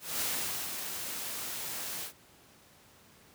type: noise with ADSR envelope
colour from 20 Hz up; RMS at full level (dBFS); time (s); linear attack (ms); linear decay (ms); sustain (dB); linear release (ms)
white; -32; 0-2.13; 200; 510; -6; 100
effects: pink hiss -59 dBFS RMS until 3.34 s + high-pass 80 Hz 12 dB/octave